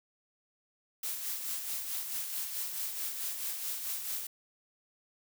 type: noise with tremolo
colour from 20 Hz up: blue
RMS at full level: -35 dBFS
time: 1.03-4.27 s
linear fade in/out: 5 ms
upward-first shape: sine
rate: 4.6 Hz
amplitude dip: 45%
effects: none